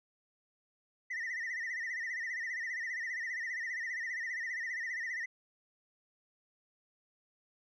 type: tone with vibrato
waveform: sine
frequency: 1913 Hz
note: A#6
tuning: 44 cents sharp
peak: -33 dBFS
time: 1.1-5.26 s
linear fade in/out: 10 ms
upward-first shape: sine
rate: 15 Hz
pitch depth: 110 cents each way
effects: tanh soft clip ceiling -34 dBFS